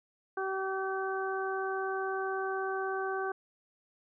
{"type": "harmonic tone", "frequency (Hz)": 383.4, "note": "G4", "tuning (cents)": -38, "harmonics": [1, 2, 3, 4], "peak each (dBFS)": [-34, -37, -39, -38], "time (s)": [0.37, 3.32], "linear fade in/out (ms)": 5, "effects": []}